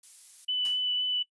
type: noise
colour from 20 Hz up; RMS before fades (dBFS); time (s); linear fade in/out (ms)
violet; -46; 0.03-0.45; 5
type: tone with vibrato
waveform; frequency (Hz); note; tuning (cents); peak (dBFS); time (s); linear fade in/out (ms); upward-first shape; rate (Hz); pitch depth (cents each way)
sine; 2987; F#7; +16; -26; 0.48-1.23; 10; triangle; 3.9; 12
type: noise with exponential decay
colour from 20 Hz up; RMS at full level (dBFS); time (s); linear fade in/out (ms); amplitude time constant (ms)
white; -41; 0.65-0.88; 1; 49
effects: noise-tail reverb RT60 0.1 s tail -20 dB re dry + resampled to 24000 Hz